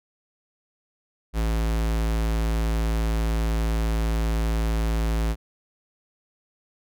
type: tone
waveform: square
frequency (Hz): 55.3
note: A1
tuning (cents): +9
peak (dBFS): -22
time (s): 1.33-5.36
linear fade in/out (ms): 50
effects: none